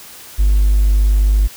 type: tone with hard clipping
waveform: triangle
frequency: 50.2 Hz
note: G1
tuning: 42 cents sharp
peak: -9 dBFS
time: 0.38-1.48 s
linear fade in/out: 20 ms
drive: 3 dB
effects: white hiss -37 dBFS RMS until 1.56 s